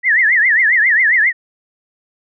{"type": "tone with vibrato", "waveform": "sine", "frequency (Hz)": 1890, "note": "A#6", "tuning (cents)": 23, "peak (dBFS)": -9, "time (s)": [0.03, 1.33], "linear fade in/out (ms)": 50, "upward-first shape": "triangle", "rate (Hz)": 7.4, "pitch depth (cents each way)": 230, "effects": []}